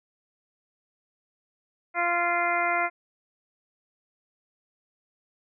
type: harmonic tone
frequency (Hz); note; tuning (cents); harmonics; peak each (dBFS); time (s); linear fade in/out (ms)
346.6; F4; -13; 1 / 2 / 3 / 4 / 5 / 6 / 7; -36 / -27 / -31 / -29 / -36 / -28 / -36; 1.94-2.9; 50
effects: none